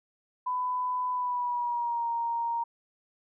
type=tone with pitch glide; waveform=sine; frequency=1000 to 933 Hz; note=B5 to A#5; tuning=+21 to +1 cents; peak=-27 dBFS; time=0.46-2.64 s; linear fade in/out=10 ms; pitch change=-120 cents; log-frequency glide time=1.12-2.07 s; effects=none